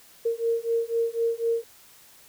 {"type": "beating tone pair", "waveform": "sine", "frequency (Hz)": [459.6, 463.6], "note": ["A#4", "A#4"], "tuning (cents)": [-25, -10], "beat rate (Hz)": 4, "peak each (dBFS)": -26, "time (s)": [0.25, 1.64], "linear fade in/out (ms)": 10, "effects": ["white hiss -53 dBFS RMS until 2.28 s"]}